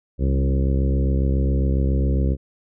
harmonic tone with a mistuned harmonic, 67.3 Hz, C2, 49 cents sharp, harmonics 1 / 2 / 3 / 4 / 5 / 6 / 7 / 8, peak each -18 / -24 / -28 / -30 / -32 / -34 / -35 / -36 dBFS, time 0.18-2.37 s, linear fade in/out 50 ms, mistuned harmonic 3, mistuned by -16 cents, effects none

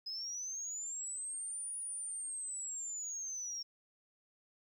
sine linear two-way sweep, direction up then down, 5040 to 9710 to 5500 Hz, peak -38 dBFS, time 0.06-3.63 s, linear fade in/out 10 ms, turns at 1.77 s, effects tanh soft clip ceiling -34 dBFS + 12-bit

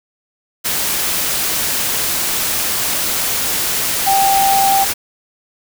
sine tone in noise, 784 Hz, G5, in tune, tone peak -11 dBFS, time 4.06-4.85 s, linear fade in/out 20 ms, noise white, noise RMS -18 dBFS, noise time 0.64-4.94 s, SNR +4 dB, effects none

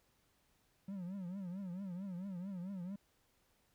triangle tone with vibrato, 186.4 Hz, F#3, 13 cents sharp, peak -39 dBFS, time 0.88-2.96 s, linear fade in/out 5 ms, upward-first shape triangle, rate 4.5 Hz, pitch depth 160 cents each way, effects pink hiss -75 dBFS RMS until 3.74 s

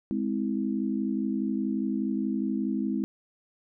sine chord, Ab augmented, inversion none, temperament just, 207.7 / 259.6 / 324.5 Hz, Ab3 / C4 / E4, 0 / -13 / -27 cents, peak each -29 / -30 / -32 dBFS, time 0.11-3.04 s, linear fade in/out 0 ms, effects none

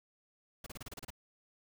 pink noise bursts, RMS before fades -45 dBFS, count 9, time 0.64-1.104 s, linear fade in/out 5 ms, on 24 ms, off 31 ms, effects none

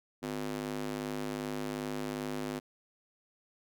square tone with high-pass filter, 51.3 Hz, G#1, 21 cents flat, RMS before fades -37 dBFS, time 0.22-2.6 s, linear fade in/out 20 ms, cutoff 260 Hz, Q 1.7, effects none

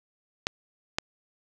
clicks, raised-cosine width 0.2 ms, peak -8 dBFS, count 2, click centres 0.469 / 0.985 s, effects none

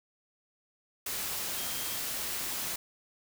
sine tone in noise, 3213 Hz, G7, 42 cents sharp, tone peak -46 dBFS, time 1.57-1.98 s, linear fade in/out 5 ms, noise white, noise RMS -35 dBFS, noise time 1.06-2.76 s, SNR -14 dB, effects none

